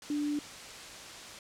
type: tone in noise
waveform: sine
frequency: 293.7 Hz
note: D4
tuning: in tune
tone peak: -29 dBFS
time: 0.1-0.39 s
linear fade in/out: 2 ms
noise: white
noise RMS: -45 dBFS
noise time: 0.02-1.39 s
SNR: +13 dB
effects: low-pass 7000 Hz 12 dB/octave